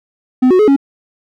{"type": "tone with pitch steps", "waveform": "triangle", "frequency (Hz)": [254.8, 368.2, 424.9, 277], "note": ["C4", "F#4", "G#4", "C#4"], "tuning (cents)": [-46, -8, 40, -1], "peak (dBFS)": -4, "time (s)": [0.42, 0.764], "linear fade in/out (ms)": 10, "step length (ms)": 86, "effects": []}